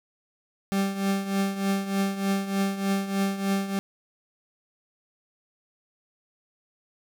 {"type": "tone with tremolo", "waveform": "40% pulse", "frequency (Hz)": 196, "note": "G3", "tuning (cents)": 0, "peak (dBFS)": -20, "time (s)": [0.72, 3.79], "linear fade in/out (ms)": 0, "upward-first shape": "triangle", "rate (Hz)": 3.3, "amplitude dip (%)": 75, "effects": []}